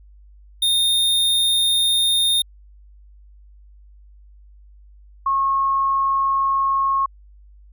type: tone pair in turn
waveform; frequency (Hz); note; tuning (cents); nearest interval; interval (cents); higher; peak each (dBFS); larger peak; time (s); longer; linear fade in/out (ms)
square / sine; 3661 / 1088.4; A#7 / C#6; -32 / -32; octave + major sixth; 2100; first; -16; neither; 0.62-2.42 / 5.26-7.06; neither; 5
effects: added 50 Hz sine -44 dBFS peak until 7.72 s